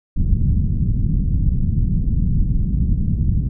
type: low-pass noise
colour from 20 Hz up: pink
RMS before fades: -17 dBFS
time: 0.16-3.49 s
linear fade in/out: 5 ms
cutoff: 190 Hz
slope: 24 dB/octave
effects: none